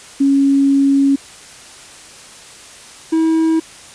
sine / triangle tone pair in turn, 276.3 / 322.6 Hz, C#4 / E4, -6 / -37 cents, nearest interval minor third, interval 269 cents, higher second, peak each -9 dBFS, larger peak neither, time 0.2-1.16 / 3.12-3.6 s, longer first, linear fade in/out 10 ms, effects white hiss -38 dBFS RMS until 3.94 s + resampled to 22050 Hz

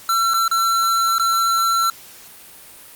square tone with dropouts, 1348 Hz, E6, 38 cents sharp, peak -16 dBFS, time 0.09-1.9 s, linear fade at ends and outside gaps 2 ms, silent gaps 0.337-0.341 / 0.48-0.513 / 1.183-1.196 s, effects white hiss -42 dBFS RMS until 2.95 s + Opus 48 kbps

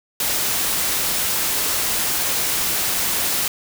white noise, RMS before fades -21 dBFS, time 0.2-3.48 s, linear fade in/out 2 ms, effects none

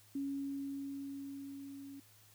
sine tone with level ramp, 277.2 Hz, C#4, in tune, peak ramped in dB -35 to -47 dBFS, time 0.15-2 s, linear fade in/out 5 ms, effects added 104 Hz sine -66 dBFS peak until 2.34 s + white hiss -64 dBFS RMS until 2.34 s

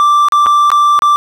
triangle tone with dropouts, 1174.7 Hz, D6, in tune, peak -4 dBFS, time 0-1.16 s, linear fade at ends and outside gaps 0 ms, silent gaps 0.285-0.322 / 0.461-0.467 / 0.703-0.717 / 0.991-1.021 s, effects none

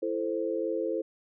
sine chord, A minor, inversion second, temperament equal with one note detuned, 333.8 / 440 / 523.3 Hz, E4 / A4 / C5, +22 / 0 / 0 cents, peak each -32 dBFS, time 0.02-1.02 s, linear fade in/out 10 ms, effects none

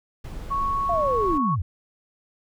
brown noise, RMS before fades -33 dBFS, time 0.24-1.38 s, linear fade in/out 5 ms
sine tone, 1108 Hz, C#6, 1 cent flat, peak -22 dBFS, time 0.5-1.56 s, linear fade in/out 20 ms
sine linear sweep, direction down, 710 to 71.5 Hz, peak -22 dBFS, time 0.89-1.62 s, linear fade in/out 5 ms
effects none

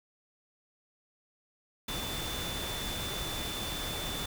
sine tone in noise, 3517 Hz, A7, 1 cent flat, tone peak -39 dBFS, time 1.88-4.26 s, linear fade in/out 5 ms, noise pink, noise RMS -37 dBFS, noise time 1.88-4.26 s, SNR -5 dB, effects none

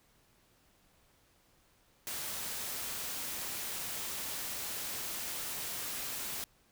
white noise, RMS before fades -39 dBFS, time 2.07-6.44 s, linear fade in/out 0 ms, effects pink hiss -68 dBFS RMS until 6.71 s

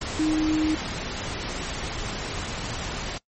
sine tone in noise, 311.1 Hz, D#4, in tune, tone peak -20 dBFS, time 0.19-0.75 s, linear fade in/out 5 ms, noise pink, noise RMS -31 dBFS, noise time 0.01-3.18 s, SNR +8 dB, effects noise-tail reverb RT60 0.1 s tail -21 dB re dry + MP3 32 kbps

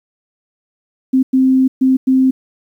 sine tone bursts at uneven times, 261.6 Hz, C4, in tune, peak -8 dBFS, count 4, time 1.13-1.23 / 1.33-1.68 / 1.81-1.97 / 2.07-2.31 s, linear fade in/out 10 ms, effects 8-bit

